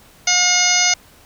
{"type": "harmonic tone with a mistuned harmonic", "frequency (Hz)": 718, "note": "F5", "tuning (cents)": 48, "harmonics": [1, 2, 3, 4, 5, 6, 7, 8, 9], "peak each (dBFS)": [-24, -25, -19, -24, -25, -24, -20, -19, -20], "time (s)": [0.27, 0.94], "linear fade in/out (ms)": 5, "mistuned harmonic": 8, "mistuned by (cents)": 62, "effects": ["pink hiss -48 dBFS RMS until 1.25 s"]}